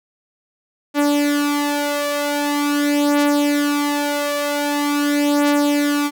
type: beating tone pair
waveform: sawtooth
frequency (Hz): 290 / 290.44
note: D4 / D4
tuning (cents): -22 / -19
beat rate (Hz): 0.44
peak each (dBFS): -14 / -17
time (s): 0.94-6.11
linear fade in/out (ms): 50
effects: none